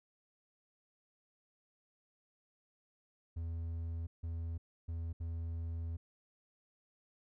triangle tone bursts at uneven times, 83 Hz, E2, 12 cents sharp, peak -35 dBFS, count 4, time 3.36-4.07 / 4.23-4.58 / 4.88-5.13 / 5.2-5.97 s, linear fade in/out 10 ms, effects none

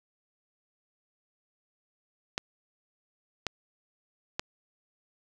clicks, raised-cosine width 0.2 ms, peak -12 dBFS, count 3, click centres 2.379 / 3.467 / 4.395 s, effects none

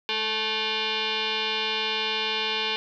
sine tone with frequency modulation, 213.8 Hz, A3, 49 cents flat, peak -24 dBFS, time 0.09-2.76 s, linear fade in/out 0 ms, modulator 654 Hz, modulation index 5.8, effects none

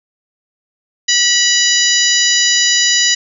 harmonic tone with a mistuned harmonic, 981 Hz, B5, 12 cents flat, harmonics 2 / 3 / 4 / 5 / 6 / 7, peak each -17 / -17 / -17 / -17 / -17 / -17 dBFS, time 1.08-3.15 s, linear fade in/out 10 ms, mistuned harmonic 2, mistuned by -18 cents, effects none

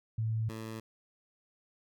sine / 15% pulse tone pair in turn, 111.2 / 111.2 Hz, A2 / A2, +19 / +19 cents, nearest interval unison, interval 0 cents, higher neither, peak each -29 / -33 dBFS, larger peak first, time 0.18-0.49 / 0.49-0.8 s, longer neither, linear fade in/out 5 ms, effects none

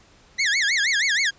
sawtooth tone with vibrato, 1900 Hz, A#6, 33 cents sharp, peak -15 dBFS, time 0.38-1.31 s, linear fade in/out 20 ms, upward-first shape sine, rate 6.3 Hz, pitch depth 280 cents each way, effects pink hiss -54 dBFS RMS until 1.38 s + resampled to 16000 Hz

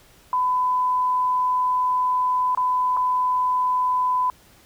sine tone with dropouts, 1004 Hz, B5, 28 cents sharp, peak -18 dBFS, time 0.33-4.3 s, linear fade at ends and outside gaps 1 ms, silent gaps 2.549-2.574 / 2.967-2.971 s, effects pink hiss -53 dBFS RMS until 4.65 s

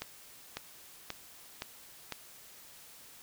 accelerating click train, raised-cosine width 0.2 ms, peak -19 dBFS, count 5, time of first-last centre 0.02-2.123 s, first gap 550 ms, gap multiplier 0.97, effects white hiss -54 dBFS RMS until 3.22 s

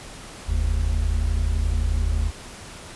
triangle tone pair together, 44.98 / 76.6 Hz, F#1 / D#2, -48 / -27 cents, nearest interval major sixth, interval 921 cents, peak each -20 dBFS, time 0.46-2.32 s, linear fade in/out 50 ms, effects pink hiss -40 dBFS RMS until 2.95 s + resampled to 24000 Hz

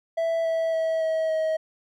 triangle tone with pitch steps, 660 / 653.6 / 647.2 / 640.8 / 634.6 Hz, E5 / E5 / E5 / E5 / D#5, +2 / -15 / -32 / -49 / +34 cents, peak -20 dBFS, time 0.17-1.57 s, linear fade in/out 10 ms, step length 280 ms, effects none

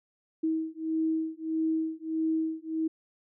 sine beating tone pair, 319.1 / 320.7 Hz, D#4 / E4, +44 / -48 cents, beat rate 1.6 Hz, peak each -30 / -30 dBFS, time 0.43-2.88 s, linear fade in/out 10 ms, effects none

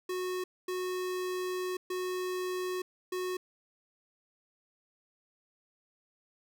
square tone bursts at uneven times, 366.7 Hz, F#4, 15 cents flat, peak -33 dBFS, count 4, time 0.09-0.44 / 0.68-1.77 / 1.9-2.82 / 3.12-3.37 s, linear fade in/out 5 ms, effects none

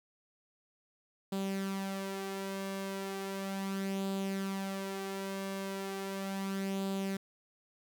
sawtooth tone with flanger, 194.4 Hz, G3, 14 cents flat, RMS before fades -37 dBFS, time 1.32-7.17 s, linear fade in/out 5 ms, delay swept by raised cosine 0.25 to 3.35 ms, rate 0.36 Hz, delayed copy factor +0.5, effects 11-bit

